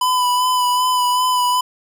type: tone with vibrato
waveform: square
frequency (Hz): 998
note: B5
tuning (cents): +18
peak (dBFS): -15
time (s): 0.01-1.61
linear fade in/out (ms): 5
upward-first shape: sine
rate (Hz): 2.6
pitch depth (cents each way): 22
effects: none